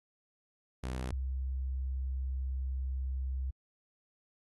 sawtooth / sine tone pair in turn, 63.5 / 65.44 Hz, B1 / C2, +49 / +1 cents, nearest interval minor second, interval 52 cents, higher second, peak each -31 / -32 dBFS, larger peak first, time 0.83-1.12 / 1.12-3.51 s, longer second, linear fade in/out 10 ms, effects AAC 32 kbps

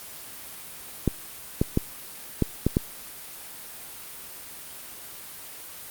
clicks, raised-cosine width 3 ms, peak -7 dBFS, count 6, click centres 1.077 / 1.615 / 1.774 / 2.423 / 2.666 / 2.769 s, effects white hiss -41 dBFS RMS until 5.9 s + Opus 32 kbps

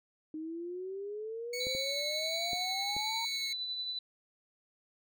sine exponential sweep, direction up, 308.1 to 927 Hz, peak -37 dBFS, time 0.34-3.25 s, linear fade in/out 2 ms
20% pulse tone with vibrato, 2217 Hz, C#7, in tune, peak -32 dBFS, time 1.53-3.53 s, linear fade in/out 5 ms, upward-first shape triangle, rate 1.4 Hz, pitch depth 23 cents each way
sine tone with tremolo, 3986 Hz, B7, 15 cents sharp, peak -33 dBFS, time 1.6-3.99 s, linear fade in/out 5 ms, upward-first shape triangle, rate 11 Hz, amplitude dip 40%
clicks, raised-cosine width 2 ms, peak -30 dBFS, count 4, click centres 1.669 / 1.75 / 2.532 / 2.966 s
effects none

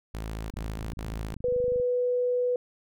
sawtooth tone bursts, 54.4 Hz, A1, 19 cents flat, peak -29 dBFS, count 3, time 0.14-1.342 s, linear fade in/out 0 ms, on 360 ms, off 61 ms
click train, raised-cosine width 5 ms, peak -29 dBFS, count 34, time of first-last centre 0.5-1.799 s, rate 25.4 Hz
sine tone, 493.9 Hz, B4, in tune, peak -23 dBFS, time 1.44-2.56 s, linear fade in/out 2 ms
effects none

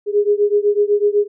sine beating tone pair, 409 / 417 Hz, G#4 / G#4, -26 / +7 cents, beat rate 8 Hz, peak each -15 / -16 dBFS, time 0.06-1.28 s, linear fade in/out 50 ms, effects none

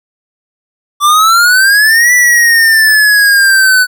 square exponential two-way sweep, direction up then down, 1157 to 1975.5 to 1488 Hz, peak -5 dBFS, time 1-3.87 s, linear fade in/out 50 ms, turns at 2.13 s, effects none

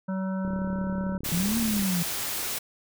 harmonic tone, 189.7 Hz, F#3, 43 cents sharp, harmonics 1 / 3 / 5 / 7 / 8, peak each -27 / -37 / -41 / -44 / -45 dBFS, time 0.08-1.18 s, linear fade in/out 10 ms
click train, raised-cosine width 3 ms, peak -25 dBFS, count 50, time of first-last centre 0.45-1.823 s, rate 35.7 Hz
white noise, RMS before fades -31 dBFS, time 1.24-2.59 s, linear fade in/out 10 ms
sine linear two-way sweep, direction up then down, 162.6 to 233.1 to 167.2 Hz, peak -24 dBFS, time 1.32-2.03 s, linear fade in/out 5 ms, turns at 1.58 s
effects none

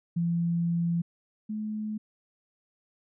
sine tone pair in turn, 170 / 214.2 Hz, F3 / A3, -46 / -46 cents, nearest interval major third, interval 400 cents, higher second, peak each -24 / -30 dBFS, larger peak first, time 0.16-1.02 / 1.49-1.98 s, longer first, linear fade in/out 10 ms, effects none

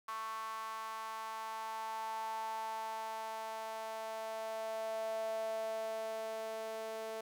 sawtooth tone with high-pass filter sweep, 221.4 Hz, A3, 11 cents sharp, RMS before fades -41 dBFS, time 0.08-7.21 s, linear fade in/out 5 ms, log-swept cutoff 1100 to 550 Hz, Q 7.1, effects none

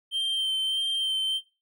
triangle tone with vibrato, 3130 Hz, G7, 3 cents flat, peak -23 dBFS, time 0.11-1.41 s, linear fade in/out 50 ms, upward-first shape sine, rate 1.6 Hz, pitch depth 18 cents each way, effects noise-tail reverb RT60 0.3 s tail -22 dB re dry

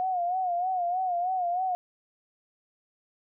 sine tone with vibrato, 723 Hz, F#5, 40 cents flat, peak -25 dBFS, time 0-1.75 s, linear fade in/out 0 ms, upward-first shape sine, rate 3.2 Hz, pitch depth 77 cents each way, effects none

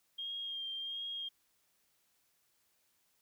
sine tone with vibrato, 3221 Hz, G7, 46 cents sharp, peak -38 dBFS, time 0.18-1.29 s, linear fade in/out 10 ms, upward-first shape sine, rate 1.4 Hz, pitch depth 25 cents each way, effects white hiss -75 dBFS RMS until 3.21 s

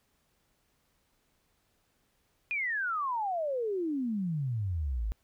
sine exponential sweep, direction down, 2489 to 49 Hz, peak -29 dBFS, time 2.51-5.12 s, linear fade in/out 0 ms, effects pink hiss -73 dBFS RMS until 5.23 s

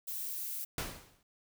violet noise, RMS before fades -39 dBFS, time 0.07-0.65 s, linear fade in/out 10 ms
pink noise with exponential decay, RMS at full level -34 dBFS, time 0.78-1.23 s, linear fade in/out 2 ms, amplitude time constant 97 ms
effects none

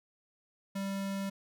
square tone, 196 Hz, G3, in tune, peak -34 dBFS, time 0.75-1.3 s, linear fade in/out 10 ms, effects none

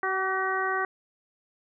harmonic tone with a mistuned harmonic, 379.1 Hz, F#4, 42 cents sharp, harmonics 1 / 2 / 3 / 4 / 5, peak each -32 / -32 / -30 / -31 / -32 dBFS, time 0.03-0.85 s, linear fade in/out 2 ms, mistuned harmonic 3, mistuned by +18 cents, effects none

